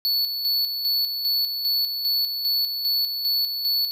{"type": "tone with tremolo", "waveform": "square", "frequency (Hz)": 4435, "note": "C#8", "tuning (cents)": 0, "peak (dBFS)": -20, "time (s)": [0.05, 3.91], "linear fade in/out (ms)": 0, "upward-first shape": "square", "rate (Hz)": 2.5, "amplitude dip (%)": 50, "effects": []}